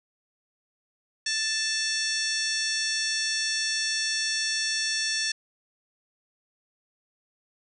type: harmonic tone with a mistuned harmonic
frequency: 880 Hz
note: A5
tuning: in tune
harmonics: 2 / 3 / 4 / 5 / 6 / 7 / 8 / 9 / 10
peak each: -31 / -36 / -36 / -33 / -30 / -34 / -42 / -40 / -41 dBFS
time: 1.26-5.32 s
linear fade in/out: 5 ms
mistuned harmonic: 6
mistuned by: +75 cents
effects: none